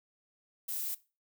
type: noise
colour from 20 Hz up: violet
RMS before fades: -36 dBFS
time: 0.68-0.95 s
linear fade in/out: 10 ms
effects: noise-tail reverb RT60 0.3 s tail -19 dB re dry